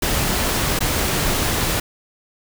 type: noise with dropouts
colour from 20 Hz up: pink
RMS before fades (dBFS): -20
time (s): 0.02-1.8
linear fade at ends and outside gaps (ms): 5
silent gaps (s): 0.791-0.805
effects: none